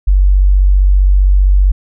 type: tone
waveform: sine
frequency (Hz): 47.64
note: G1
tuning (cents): -49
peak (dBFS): -5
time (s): 0.07-1.72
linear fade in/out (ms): 10
effects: none